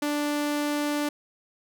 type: tone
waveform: sawtooth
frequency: 293.7 Hz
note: D4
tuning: in tune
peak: -21 dBFS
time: 0.02-1.09 s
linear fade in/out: 5 ms
effects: none